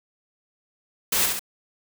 white noise with echo, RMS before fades -22 dBFS, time 1.12-1.26 s, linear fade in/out 5 ms, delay 67 ms, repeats 2, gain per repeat -4 dB, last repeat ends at 1.394 s, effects none

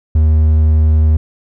triangle tone, 77.78 Hz, D#2, in tune, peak -5 dBFS, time 0.15-1.17 s, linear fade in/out 5 ms, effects none

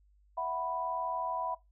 sine chord, E suspended second, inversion none, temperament equal, 659.3 / 740 / 987.8 Hz, E5 / F#5 / B5, 0 / 0 / 0 cents, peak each -37 / -38 / -34 dBFS, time 0.37-1.55 s, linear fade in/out 10 ms, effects noise-tail reverb RT60 0.2 s tail -20 dB re dry + added 50 Hz sine -62 dBFS peak until 1.71 s

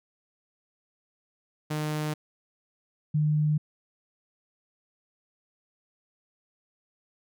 sawtooth / sine tone pair in turn, 152.4 / 151.43 Hz, D#3 / D#3, -36 / -47 cents, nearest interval unison, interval 11 cents, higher first, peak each -24 / -21 dBFS, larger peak second, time 1.7-2.14 / 3.14-3.58 s, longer neither, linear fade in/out 10 ms, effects none

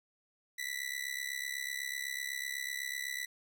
sawtooth tone with amplitude modulation, 1975.5 Hz, B6, in tune, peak -29 dBFS, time 0.58-3.26 s, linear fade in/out 10 ms, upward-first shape sine, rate 68 Hz, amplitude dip 90%, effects none

